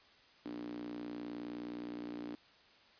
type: tone with high-pass filter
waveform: sawtooth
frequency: 59.5 Hz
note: A#1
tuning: 36 cents sharp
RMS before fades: -44 dBFS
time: 0.45-2.35 s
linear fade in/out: 0 ms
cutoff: 280 Hz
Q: 8.1
effects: white hiss -63 dBFS RMS until 2.99 s + resampled to 11025 Hz